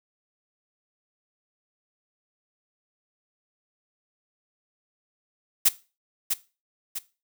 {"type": "noise with echo", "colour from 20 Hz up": "blue", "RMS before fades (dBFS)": -17, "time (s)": [5.65, 5.69], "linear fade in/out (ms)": 10, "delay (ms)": 650, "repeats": 2, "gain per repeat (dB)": -7, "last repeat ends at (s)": 6.99, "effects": ["noise-tail reverb RT60 0.3 s tail -17 dB re dry"]}